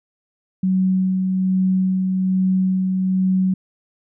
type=tone with tremolo; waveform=sine; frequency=187.3 Hz; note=F#3; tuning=21 cents sharp; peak=-14 dBFS; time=0.63-3.54 s; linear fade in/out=5 ms; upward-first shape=sine; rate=1.2 Hz; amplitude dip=30%; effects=none